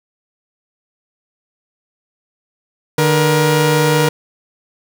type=tone pair together; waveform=sawtooth; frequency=150 / 475.4 Hz; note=D3 / A#4; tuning=+37 / +34 cents; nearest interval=octave + minor sixth; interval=1997 cents; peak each=-10 dBFS; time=2.98-4.09 s; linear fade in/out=5 ms; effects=none